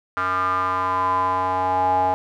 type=tone with band-pass filter sweep; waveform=square; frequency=92.5 Hz; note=F#2; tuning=in tune; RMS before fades=-21 dBFS; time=0.17-2.14 s; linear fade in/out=0 ms; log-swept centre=1300 to 790 Hz; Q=8.3; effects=none